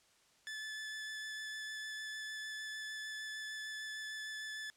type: tone with vibrato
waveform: sawtooth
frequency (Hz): 1737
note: A6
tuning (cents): -23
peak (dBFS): -38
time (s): 0.47-4.7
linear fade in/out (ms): 0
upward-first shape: sine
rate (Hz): 6.6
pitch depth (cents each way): 8
effects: white hiss -69 dBFS RMS until 4.76 s + low-pass 8000 Hz 12 dB/octave